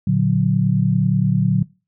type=chord; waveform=sine; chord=Bb augmented; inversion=none; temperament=equal; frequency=116.54 / 146.83 / 185 Hz; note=Bb2 / D3 / F#3; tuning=0 / 0 / 0 cents; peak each=-20 / -18 / -17 dBFS; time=0.07-1.63 s; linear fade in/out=5 ms; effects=noise-tail reverb RT60 0.3 s tail -22 dB re dry